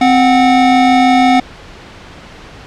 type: tone pair together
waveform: square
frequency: 260 / 733.8 Hz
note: C4 / F#5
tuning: -11 / -15 cents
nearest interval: octave + tritone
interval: 1796 cents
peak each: -10 dBFS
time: 0.01-1.4 s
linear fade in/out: 5 ms
effects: pink hiss -34 dBFS RMS until 2.66 s + low-pass 4000 Hz 12 dB/octave